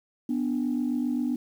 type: tone pair together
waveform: sine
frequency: 247.1 / 294.7 Hz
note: B3 / D4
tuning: +1 / +6 cents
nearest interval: minor third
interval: 305 cents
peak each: -25 / -28 dBFS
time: 0.29-1.36 s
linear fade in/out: 5 ms
effects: tanh soft clip ceiling -19 dBFS + 9-bit